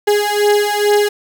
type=beating tone pair; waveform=35% pulse; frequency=412.8 / 415.1 Hz; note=G#4 / G#4; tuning=-10 / -1 cents; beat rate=2.3 Hz; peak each=-13 dBFS; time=0.07-1.09 s; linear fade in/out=10 ms; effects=none